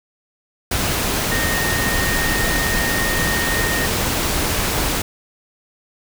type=tone in noise; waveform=sine; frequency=1849 Hz; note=A#6; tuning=15 cents flat; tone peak=-22 dBFS; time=1.31-3.86 s; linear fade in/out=5 ms; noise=pink; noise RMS=-20 dBFS; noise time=0.71-5.02 s; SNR=-5 dB; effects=none